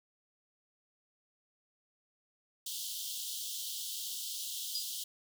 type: high-pass noise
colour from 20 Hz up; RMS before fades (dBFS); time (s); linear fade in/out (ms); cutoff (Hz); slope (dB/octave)
pink; -40; 2.66-5.04; 5; 3000; 96
type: tone with exponential decay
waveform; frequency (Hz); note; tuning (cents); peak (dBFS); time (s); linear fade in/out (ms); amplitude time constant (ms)
sine; 4900; D#8; -27; -31; 4.75-4.98; 2; 48
effects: none